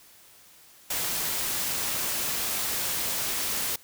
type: noise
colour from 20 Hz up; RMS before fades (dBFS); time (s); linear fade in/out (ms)
white; -29; 0.9-3.76; 5
effects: white hiss -54 dBFS RMS until 3.83 s